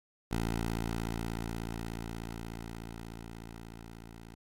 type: tone with level ramp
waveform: 10% pulse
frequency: 56.6 Hz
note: A1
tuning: 50 cents sharp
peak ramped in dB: -22 to -40 dBFS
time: 0.31-4.35 s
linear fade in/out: 5 ms
effects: AAC 48 kbps